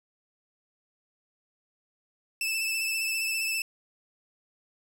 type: tone with vibrato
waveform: sawtooth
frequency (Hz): 2637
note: E7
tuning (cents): 0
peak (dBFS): -24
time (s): 2.41-3.62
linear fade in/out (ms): 2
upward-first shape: triangle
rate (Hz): 15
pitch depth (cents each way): 34
effects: none